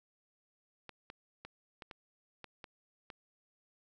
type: clicks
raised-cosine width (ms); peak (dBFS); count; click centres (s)
0.3; -30; 8; 0.893 / 1.101 / 1.45 / 1.822 / 1.912 / 2.443 / 2.642 / 3.102
effects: none